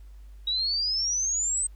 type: exponential sweep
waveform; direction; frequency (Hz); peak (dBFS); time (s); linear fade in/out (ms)
sine; up; 3810 to 8290; -24; 0.47-1.67; 5
effects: added 50 Hz sine -43 dBFS peak until 1.75 s + pink hiss -66 dBFS RMS until 1.75 s